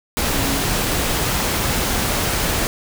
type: tone in noise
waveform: sine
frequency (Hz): 276.9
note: C#4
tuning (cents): -2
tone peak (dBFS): -26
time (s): 0.34-0.62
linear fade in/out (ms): 0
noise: pink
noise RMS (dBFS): -20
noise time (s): 0.17-2.67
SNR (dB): -9
effects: none